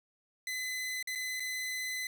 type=tone with dropouts; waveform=sawtooth; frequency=2021 Hz; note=B6; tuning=39 cents sharp; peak=-31 dBFS; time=0.47-2.07 s; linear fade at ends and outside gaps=2 ms; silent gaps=1.027-1.073 / 1.152-1.156 / 1.398-1.403 s; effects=none